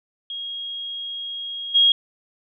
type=tone with level steps; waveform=sine; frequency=3275 Hz; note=G#7; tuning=25 cents flat; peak=-28 / -12 dBFS; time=0.3-1.92 s; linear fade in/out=2 ms; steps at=1.74 s; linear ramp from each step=20 ms; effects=none